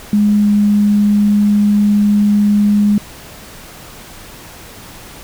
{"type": "tone with pitch glide", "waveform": "sine", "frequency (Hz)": [207.7, 206.5], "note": ["G#3", "G#3"], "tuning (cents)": [0, -10], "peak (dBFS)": -8, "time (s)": [0.13, 2.98], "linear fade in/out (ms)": 2, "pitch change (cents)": -10, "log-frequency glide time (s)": [0.4, 0.47], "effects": ["pink hiss -35 dBFS RMS until 5.23 s"]}